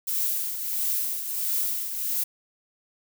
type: noise with tremolo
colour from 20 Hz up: violet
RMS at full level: -25 dBFS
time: 0.07-2.24 s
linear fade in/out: 10 ms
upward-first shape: triangle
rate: 1.5 Hz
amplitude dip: 60%
effects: none